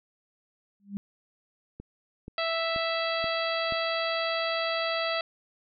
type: tone with exponential growth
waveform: sine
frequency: 200.6 Hz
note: G3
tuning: 40 cents sharp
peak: -27 dBFS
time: 0.8-0.97 s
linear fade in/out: 0 ms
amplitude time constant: 35 ms
type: click train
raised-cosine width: 3 ms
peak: -27 dBFS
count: 5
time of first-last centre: 1.8-3.723 s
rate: 2.08 Hz
type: harmonic tone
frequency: 659.3 Hz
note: E5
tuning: in tune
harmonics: 1 / 2 / 3 / 4 / 5 / 6 / 7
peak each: -30 / -33 / -35 / -36 / -37 / -38 / -38 dBFS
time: 2.38-5.21 s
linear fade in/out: 2 ms
effects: none